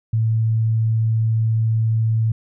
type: tone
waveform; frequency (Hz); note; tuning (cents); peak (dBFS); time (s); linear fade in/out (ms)
sine; 111.8; A2; +28; -15; 0.13-2.32; 5
effects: none